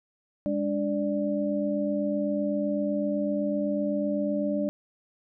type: tone cluster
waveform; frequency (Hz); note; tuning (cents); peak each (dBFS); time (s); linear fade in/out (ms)
sine; 203.6 / 291.5 / 588; G#3 / D4 / D5; -34 / -13 / +2; -29; 0.46-4.69; 0
effects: none